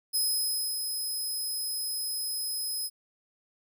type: tone with ADSR envelope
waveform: 15% pulse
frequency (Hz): 5090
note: D#8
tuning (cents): +39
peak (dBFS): -19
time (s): 0.13-2.9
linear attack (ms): 24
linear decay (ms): 610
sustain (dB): -6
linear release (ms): 43
effects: none